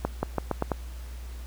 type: accelerating click train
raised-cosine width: 1 ms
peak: -11 dBFS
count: 6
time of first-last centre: 0.05-0.718 s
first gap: 180 ms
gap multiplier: 0.85
effects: added 60 Hz sine -36 dBFS peak until 1.46 s + pink hiss -51 dBFS RMS until 1.46 s